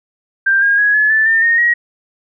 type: tone with pitch steps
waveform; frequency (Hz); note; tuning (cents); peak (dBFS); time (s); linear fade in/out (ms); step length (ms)
sine; 1582 / 1623.7 / 1666.4 / 1710.3 / 1755.3 / 1801.6 / 1849 / 1897.7; G6 / G#6 / G#6 / A6 / A6 / A6 / A#6 / A#6; +15 / -40 / +5 / -50 / -5 / +40 / -15 / +30; -9; 0.46-1.74; 10; 160
effects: none